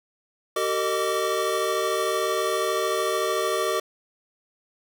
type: tone cluster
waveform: square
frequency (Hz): 382.3 / 456 / 614 / 1160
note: G4 / A#4 / D#5 / D6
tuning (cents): -43 / -38 / -23 / -22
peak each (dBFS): -29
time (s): 0.56-3.8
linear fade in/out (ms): 5
effects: none